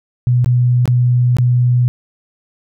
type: tone with dropouts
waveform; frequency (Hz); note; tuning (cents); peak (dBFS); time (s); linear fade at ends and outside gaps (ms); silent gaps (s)
sine; 123.2; B2; -4; -9; 0.27-1.88; 0; 0.445-0.46 / 0.856-0.877 / 1.368-1.385
effects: none